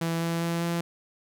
sawtooth tone with pitch steps, 166 / 167.35 / 168.71 / 170.08 Hz, E3 / E3 / E3 / F3, +12 / +26 / +40 / -46 cents, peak -22 dBFS, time 0.01-0.81 s, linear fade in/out 5 ms, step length 200 ms, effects none

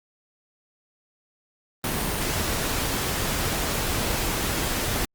pink noise, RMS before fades -26 dBFS, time 1.84-5.05 s, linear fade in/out 2 ms, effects Opus 32 kbps

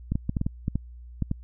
clicks, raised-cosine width 5 ms, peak -13 dBFS, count 10, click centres 0.12 / 0.155 / 0.294 / 0.368 / 0.414 / 0.465 / 0.681 / 0.756 / 1.223 / 1.314 s, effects added 60 Hz sine -41 dBFS peak until 1.43 s

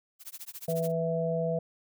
blue noise with tremolo, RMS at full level -40 dBFS, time 0.19-0.92 s, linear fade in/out 50 ms, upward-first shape sine, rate 14 Hz, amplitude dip 100%
harmonic tone, 164.81 Hz, E3, in tune, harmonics 1 / 3 / 4, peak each -31 / -31 / -31 dBFS, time 0.68-1.59 s, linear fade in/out 5 ms
effects none

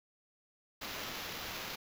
blue noise with sample-and-hold, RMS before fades -42 dBFS, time 0.81-1.76 s, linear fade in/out 10 ms, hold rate 8820 Hz, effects none

